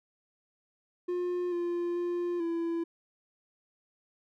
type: tone with pitch steps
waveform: triangle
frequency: 356 / 347.5 / 349.8 / 335.3 Hz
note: F4 / F4 / F4 / E4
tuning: +33 / -9 / +3 / +30 cents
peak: -27 dBFS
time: 1.08-2.84 s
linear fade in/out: 10 ms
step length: 440 ms
effects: none